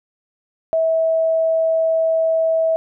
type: tone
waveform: sine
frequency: 649 Hz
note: E5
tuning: 27 cents flat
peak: -14 dBFS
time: 0.73-2.76 s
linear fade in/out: 0 ms
effects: none